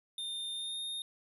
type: tone with pitch glide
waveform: square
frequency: 3625 to 3680 Hz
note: A#7 to A#7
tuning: -49 to -23 cents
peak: -37 dBFS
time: 0.18-1.02 s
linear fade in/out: 2 ms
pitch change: +26 cents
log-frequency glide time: 0.54-0.8 s
effects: none